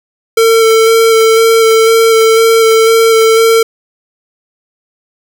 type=tone with vibrato; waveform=square; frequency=450 Hz; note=A4; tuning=39 cents sharp; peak=-5 dBFS; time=0.37-3.63 s; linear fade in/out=5 ms; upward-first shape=square; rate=2 Hz; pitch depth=12 cents each way; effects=none